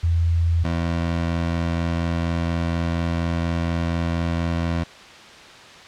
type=tone pair in turn; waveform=sine / 20% pulse; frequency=84.2 / 84.2 Hz; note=E2 / E2; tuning=+37 / +37 cents; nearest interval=unison; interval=0 cents; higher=neither; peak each=-16 dBFS; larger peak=neither; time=0.03-0.64 / 0.64-4.84 s; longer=second; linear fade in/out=10 ms; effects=white hiss -42 dBFS RMS until 5.87 s + low-pass 4000 Hz 12 dB/octave